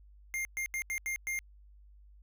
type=tone bursts at uneven times; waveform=square; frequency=2114 Hz; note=C7; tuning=17 cents sharp; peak=-33 dBFS; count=6; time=0.34-0.45 / 0.57-0.66 / 0.74-0.82 / 0.9-0.98 / 1.06-1.16 / 1.27-1.39 s; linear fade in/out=0 ms; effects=added 50 Hz sine -54 dBFS peak until 2.22 s